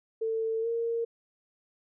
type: tone with pitch glide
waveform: sine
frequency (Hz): 447.3 to 462.8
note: A4 to A#4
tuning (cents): +28 to -13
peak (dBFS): -27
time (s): 0.21-1.05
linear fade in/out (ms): 10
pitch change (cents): +59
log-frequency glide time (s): 0.61-0.67
effects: none